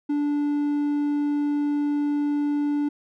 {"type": "tone", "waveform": "triangle", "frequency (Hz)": 291.5, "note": "D4", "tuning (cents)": -13, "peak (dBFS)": -19, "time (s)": [0.09, 2.89], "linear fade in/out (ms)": 10, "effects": []}